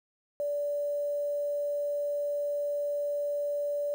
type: tone with quantisation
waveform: sine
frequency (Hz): 580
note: D5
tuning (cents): -22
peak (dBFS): -28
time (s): 0.4-3.94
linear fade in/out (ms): 0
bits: 9
effects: none